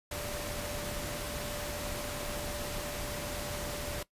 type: tone in noise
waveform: sine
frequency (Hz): 587.3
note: D5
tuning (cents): 0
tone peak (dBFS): -41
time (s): 0.11-4.03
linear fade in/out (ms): 5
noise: pink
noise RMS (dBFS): -38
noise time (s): 0.11-4.03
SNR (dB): -6
effects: noise-tail reverb RT60 0.1 s tail -18 dB re dry + resampled to 32000 Hz